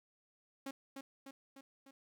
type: tone with echo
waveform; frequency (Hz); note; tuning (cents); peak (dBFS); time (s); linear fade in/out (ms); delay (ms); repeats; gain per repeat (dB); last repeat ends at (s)
sawtooth; 272.1; C#4; -32; -37; 0.66-0.71; 5; 300; 4; -4; 1.91
effects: none